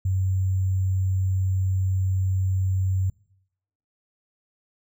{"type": "tone with sample-and-hold", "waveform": "sine", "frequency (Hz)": 94.2, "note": "F#2", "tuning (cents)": 32, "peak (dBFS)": -20, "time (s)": [0.05, 3.1], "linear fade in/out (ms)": 5, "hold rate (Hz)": 7350, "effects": ["noise-tail reverb RT60 0.8 s tail -25 dB re dry"]}